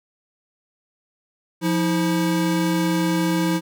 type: tone pair together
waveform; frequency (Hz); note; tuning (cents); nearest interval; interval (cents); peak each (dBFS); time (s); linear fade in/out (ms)
square; 174.61 / 321.3; F3 / E4; 0 / -44; major seventh; 1056; -22; 1.61-3.61; 50
effects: none